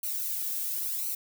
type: noise with flanger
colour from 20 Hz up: violet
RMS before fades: -32 dBFS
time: 0.03-1.15 s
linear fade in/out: 5 ms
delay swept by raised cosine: 0.58 to 2.08 ms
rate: 0.96 Hz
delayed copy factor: -0.7
effects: none